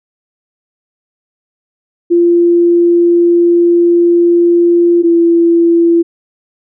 sine tone pair in turn, 344.7 / 338 Hz, F4 / E4, -23 / +43 cents, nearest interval unison, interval 34 cents, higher first, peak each -5 dBFS, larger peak neither, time 2.1-5.03 / 5.03-6.03 s, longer first, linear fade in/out 20 ms, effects none

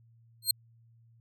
20% pulse tone with exponential growth, 4200 Hz, C8, 6 cents sharp, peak -13 dBFS, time 0.42-0.51 s, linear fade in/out 5 ms, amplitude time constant 18 ms, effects added 115 Hz sine -58 dBFS peak until 1.2 s

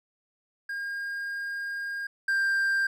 triangle tone pair in turn, 1617 / 1585.6 Hz, G#6 / G6, -47 / +19 cents, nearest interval unison, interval 34 cents, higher first, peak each -29 / -21 dBFS, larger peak second, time 0.69-2.07 / 2.28-2.87 s, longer first, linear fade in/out 5 ms, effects none

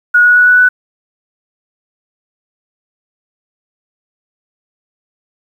sine tone with pitch steps, 1452 / 1461.3 / 1470.6 / 1479.9 / 1489.4 Hz, F#6 / F#6 / F#6 / F#6 / F#6, -33 / -22 / -11 / 0 / +11 cents, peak -4 dBFS, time 0.14-0.69 s, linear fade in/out 10 ms, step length 110 ms, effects 7-bit

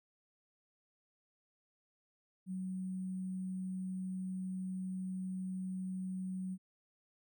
sine tone with sample-and-hold, 186.3 Hz, F#3, 12 cents sharp, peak -37 dBFS, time 2.46-6.58 s, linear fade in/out 50 ms, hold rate 8820 Hz, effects none

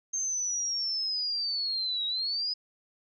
sine linear two-way sweep, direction down then up, 6380 to 3802 to 5040 Hz, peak -28 dBFS, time 0.13-2.54 s, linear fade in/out 10 ms, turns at 2.06 s, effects none

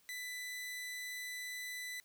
sawtooth tone, 1993 Hz, B6, 15 cents sharp, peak -38 dBFS, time 0.09-2 s, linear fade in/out 0 ms, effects white hiss -69 dBFS RMS until 2.04 s

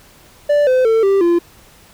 triangle tone with pitch steps, 585 / 512.2 / 448.5 / 392.7 / 343.8 Hz, D5 / C5 / A4 / G4 / F4, -7 / -37 / +33 / +3 / -27 cents, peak -8 dBFS, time 0.49-1.39 s, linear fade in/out 10 ms, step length 180 ms, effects pink hiss -46 dBFS RMS until 1.93 s

